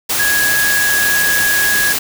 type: tone in noise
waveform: sine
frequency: 1661.2 Hz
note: G#6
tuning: in tune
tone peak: -13 dBFS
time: 0.19-1.93 s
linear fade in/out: 10 ms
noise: white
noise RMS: -17 dBFS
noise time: 0.09-1.99 s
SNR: +1 dB
effects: none